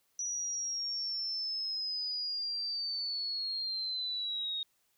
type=linear sweep; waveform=sine; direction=down; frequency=5870 to 3725 Hz; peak=-33 dBFS; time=0.19-4.63 s; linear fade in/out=2 ms; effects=white hiss -74 dBFS RMS until 4.97 s